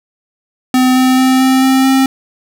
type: tone with pitch steps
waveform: square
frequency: 255.5 / 257.6 / 259.7 / 261.8 / 263.9 / 266 Hz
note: C4 / C4 / C4 / C4 / C4 / C4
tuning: -41 / -27 / -13 / +1 / +15 / +29 cents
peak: -8 dBFS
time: 0.74-2.06 s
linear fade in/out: 2 ms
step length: 220 ms
effects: none

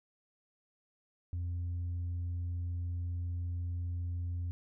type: tone with tanh clipping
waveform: sine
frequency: 87.31 Hz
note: F2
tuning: in tune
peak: -34 dBFS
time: 1.33-4.51 s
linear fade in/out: 0 ms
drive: 1 dB
effects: none

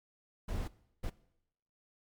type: noise bursts at uneven times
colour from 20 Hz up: brown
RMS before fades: -36 dBFS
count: 2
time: 0.48-0.68 / 1.03-1.1 s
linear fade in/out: 10 ms
effects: noise-tail reverb RT60 0.8 s tail -20 dB re dry + MP3 96 kbps

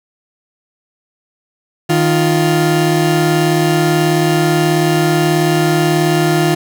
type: tone pair together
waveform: 30% pulse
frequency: 155.56 / 349.6 Hz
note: D#3 / F4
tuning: 0 / +2 cents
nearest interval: octave + major second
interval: 1402 cents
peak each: -11 dBFS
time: 1.89-6.55 s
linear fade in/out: 10 ms
effects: none

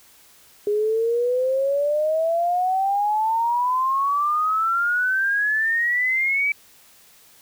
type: exponential sweep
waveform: sine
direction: up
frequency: 410 to 2308 Hz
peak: -18 dBFS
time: 0.67-6.52 s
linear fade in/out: 2 ms
effects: white hiss -52 dBFS RMS until 7.41 s

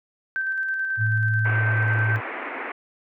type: tone with tremolo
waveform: sine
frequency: 1554 Hz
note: G6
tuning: 16 cents flat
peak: -22 dBFS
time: 0.36-2.16 s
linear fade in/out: 0 ms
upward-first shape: square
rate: 9.2 Hz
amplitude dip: 25%
type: tone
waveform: sine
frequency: 110 Hz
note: A2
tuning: in tune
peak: -20 dBFS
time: 0.97-2.21 s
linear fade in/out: 50 ms
type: band-pass noise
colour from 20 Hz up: white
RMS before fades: -32 dBFS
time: 1.45-2.72 s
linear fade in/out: 5 ms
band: 250 to 2300 Hz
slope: 48 dB/octave
effects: none

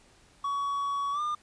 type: tone with pitch glide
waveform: triangle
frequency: 1125 to 1205.7 Hz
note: C#6 to D6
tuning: +25 to +45 cents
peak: -26 dBFS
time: 0.44-1.35 s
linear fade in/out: 5 ms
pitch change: +120 cents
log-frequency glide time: 1.12-1.21 s
effects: pink hiss -60 dBFS RMS until 1.42 s + resampled to 22050 Hz

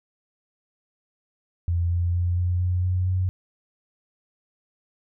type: tone with pitch steps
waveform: sine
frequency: 85.9 / 86.95 / 88.01 / 89.08 / 90.17 / 91.27 / 92.38 Hz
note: F2 / F2 / F2 / F2 / F#2 / F#2 / F#2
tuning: -28 / -7 / +14 / +35 / -44 / -23 / -2 cents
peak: -20 dBFS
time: 1.68-3.29 s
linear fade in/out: 0 ms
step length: 230 ms
effects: none

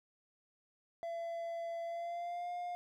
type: tone with pitch glide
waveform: triangle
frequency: 674 to 707.9 Hz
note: E5 to F5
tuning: +38 to +23 cents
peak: -36 dBFS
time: 1.03-2.75 s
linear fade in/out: 0 ms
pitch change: +85 cents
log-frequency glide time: 1.83-2.51 s
effects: none

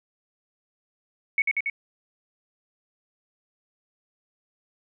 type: tone with echo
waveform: sine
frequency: 2217 Hz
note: C#7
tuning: in tune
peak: -18 dBFS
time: 1.38-1.42 s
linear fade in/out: 2 ms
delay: 93 ms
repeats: 3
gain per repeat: -2 dB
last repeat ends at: 1.699 s
effects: none

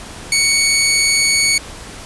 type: tone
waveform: 15% pulse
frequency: 2231 Hz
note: C#7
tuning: 11 cents sharp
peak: -5 dBFS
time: 0.32-1.58 s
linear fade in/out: 2 ms
effects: pink hiss -33 dBFS RMS until 2.05 s + resampled to 24000 Hz

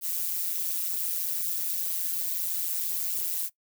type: noise with amplitude modulation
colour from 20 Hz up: violet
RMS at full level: -26 dBFS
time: 0.01-3.5 s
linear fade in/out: 50 ms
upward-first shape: sine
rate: 174 Hz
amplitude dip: 90%
effects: noise-tail reverb RT60 0.1 s tail -18 dB re dry

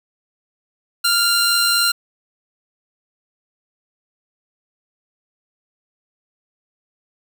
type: tone pair together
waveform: sawtooth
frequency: 1396.9 / 4107 Hz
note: F6 / C8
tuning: 0 / -33 cents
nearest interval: octave + perfect fifth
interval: 1867 cents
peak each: -14 dBFS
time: 1.04-1.92 s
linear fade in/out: 10 ms
effects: none

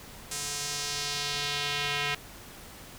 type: tone with band-pass filter sweep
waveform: square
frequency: 144.6 Hz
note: D3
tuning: 27 cents flat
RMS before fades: -32 dBFS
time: 0.31-2.15 s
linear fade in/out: 5 ms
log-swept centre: 7700 to 2600 Hz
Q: 1.5
effects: pink hiss -47 dBFS RMS until 2.98 s

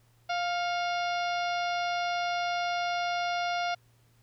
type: harmonic tone with a mistuned harmonic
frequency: 700 Hz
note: F5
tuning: 4 cents sharp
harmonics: 1 / 2 / 3 / 4 / 5 / 6 / 7 / 8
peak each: -29 / -35 / -39 / -41 / -43 / -45 / -46 / -47 dBFS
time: 0.29-3.75 s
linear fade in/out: 10 ms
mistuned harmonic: 3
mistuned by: +62 cents
effects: added 117 Hz sine -62 dBFS peak until 4.22 s + pink hiss -68 dBFS RMS until 4.22 s

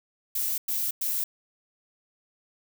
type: noise bursts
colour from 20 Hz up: violet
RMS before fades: -28 dBFS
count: 3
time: 0.35-1.24 s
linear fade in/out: 5 ms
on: 230 ms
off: 100 ms
effects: none

